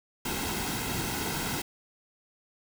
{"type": "noise with comb filter", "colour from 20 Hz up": "pink", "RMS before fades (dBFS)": -32, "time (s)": [0.25, 1.62], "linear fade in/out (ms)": 5, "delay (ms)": 1.7, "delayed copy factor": -0.6, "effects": []}